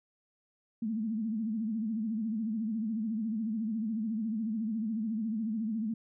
sine tone with vibrato, 220 Hz, A3, in tune, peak -30 dBFS, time 0.82-5.94 s, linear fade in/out 5 ms, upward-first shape sine, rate 14 Hz, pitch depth 100 cents each way, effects none

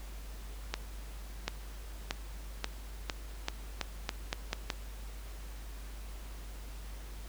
accelerating click train, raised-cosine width 0.2 ms, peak -14 dBFS, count 11, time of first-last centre 0.74-4.702 s, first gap 740 ms, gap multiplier 0.85, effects added 50 Hz sine -42 dBFS peak until 7.28 s + pink hiss -53 dBFS RMS until 7.28 s

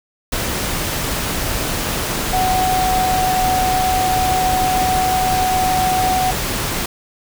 sine tone in noise, 744 Hz, F#5, 9 cents sharp, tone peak -15 dBFS, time 2.33-6.31 s, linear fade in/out 5 ms, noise pink, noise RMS -21 dBFS, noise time 0.32-6.86 s, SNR +3 dB, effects none

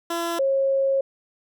15% pulse / sine tone pair in turn, 338.6 / 542.6 Hz, E4 / C#5, +46 / -37 cents, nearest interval minor sixth, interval 817 cents, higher second, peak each -18 dBFS, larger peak neither, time 0.1-0.39 / 0.39-1.01 s, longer second, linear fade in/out 5 ms, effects none

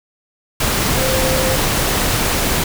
sine tone in noise, 522 Hz, C5, 4 cents flat, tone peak -19 dBFS, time 0.97-1.56 s, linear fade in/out 5 ms, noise pink, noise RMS -17 dBFS, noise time 0.6-2.64 s, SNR -5 dB, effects none

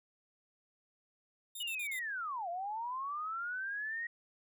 5% pulse tone bursts, 3655 Hz, A#7, 35 cents flat, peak -35 dBFS, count 4, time 1.55-1.993 s, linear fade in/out 5 ms, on 80 ms, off 41 ms
sine linear two-way sweep, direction down then up, 2965 to 672 to 1897 Hz, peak -36 dBFS, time 1.6-4.07 s, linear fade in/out 5 ms, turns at 2.49 s
effects none

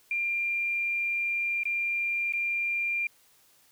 sine tone with dropouts, 2388 Hz, D7, 28 cents sharp, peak -26 dBFS, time 0.11-3.07 s, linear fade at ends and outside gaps 2 ms, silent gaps 1.634-1.654 / 2.324-2.335 s, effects white hiss -62 dBFS RMS until 3.71 s

